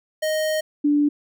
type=tone pair in turn; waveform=square / sine; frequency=622.3 / 292.3 Hz; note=D#5 / D4; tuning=0 / -8 cents; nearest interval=octave + minor second; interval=1308 cents; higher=first; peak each=-21 / -15 dBFS; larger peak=second; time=0.22-0.61 / 0.84-1.09 s; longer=first; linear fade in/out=10 ms; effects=none